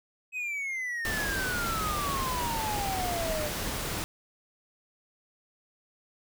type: exponential sweep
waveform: triangle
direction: down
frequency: 2557 to 584 Hz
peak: -29 dBFS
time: 0.32-3.51 s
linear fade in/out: 50 ms
type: noise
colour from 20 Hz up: pink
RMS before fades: -33 dBFS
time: 1.05-4.04 s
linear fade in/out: 0 ms
effects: none